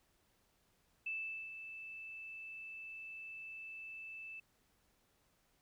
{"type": "tone with ADSR envelope", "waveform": "sine", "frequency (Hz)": 2637, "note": "E7", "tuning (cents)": 0, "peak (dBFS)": -37, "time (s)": [1.06, 4.4], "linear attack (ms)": 7, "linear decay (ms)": 430, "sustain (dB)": -9, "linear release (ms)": 5, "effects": ["pink hiss -75 dBFS RMS until 5.61 s"]}